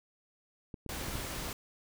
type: clicks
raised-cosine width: 3 ms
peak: -29 dBFS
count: 6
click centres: 0.742 / 0.863 / 1.013 / 1.084 / 1.155 / 1.248 s
type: noise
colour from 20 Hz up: pink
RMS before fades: -39 dBFS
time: 0.89-1.53 s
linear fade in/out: 2 ms
effects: none